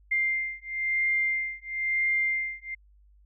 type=beating tone pair; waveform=sine; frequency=2100 / 2101 Hz; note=C7 / C7; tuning=+6 / +7 cents; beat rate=1 Hz; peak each=-28 dBFS; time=0.11-2.75 s; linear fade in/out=10 ms; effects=added 50 Hz sine -55 dBFS peak until 3.25 s